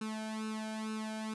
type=tone with flanger; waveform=sawtooth; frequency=217.9 Hz; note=A3; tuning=17 cents flat; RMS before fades=-39 dBFS; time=0.01-1.34 s; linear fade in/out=5 ms; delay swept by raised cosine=0.75 to 1.31 ms; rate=2.2 Hz; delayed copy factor=+0.85; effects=resampled to 24000 Hz